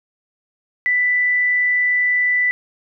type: tone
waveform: sine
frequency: 1983 Hz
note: B6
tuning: 7 cents sharp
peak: -14 dBFS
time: 0.86-2.51 s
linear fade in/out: 0 ms
effects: none